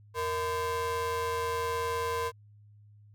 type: ring-modulated tone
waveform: square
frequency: 276 Hz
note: C#4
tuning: 7 cents flat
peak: -27 dBFS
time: 0.14-2.32 s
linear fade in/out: 50 ms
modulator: 743 Hz
effects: added 104 Hz sine -53 dBFS peak until 3.14 s